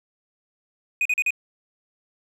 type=tone bursts; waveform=triangle; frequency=2489 Hz; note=D#7; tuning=in tune; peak=-17 dBFS; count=4; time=1.01-1.306 s; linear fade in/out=2 ms; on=44 ms; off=40 ms; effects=none